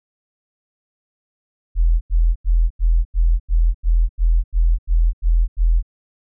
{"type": "tone bursts", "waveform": "sine", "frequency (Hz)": 41.53, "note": "E1", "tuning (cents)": 14, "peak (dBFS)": -11, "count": 12, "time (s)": [1.75, 5.827], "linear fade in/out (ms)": 50, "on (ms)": 260, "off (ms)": 87, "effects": []}